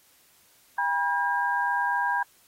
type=tone cluster; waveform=sine; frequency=804 / 968 / 1611 Hz; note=G5 / B5 / G6; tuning=+44 / -35 / +47 cents; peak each=-30 / -26 / -27 dBFS; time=0.78-2.23 s; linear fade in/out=5 ms; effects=white hiss -60 dBFS RMS until 2.47 s + AAC 48 kbps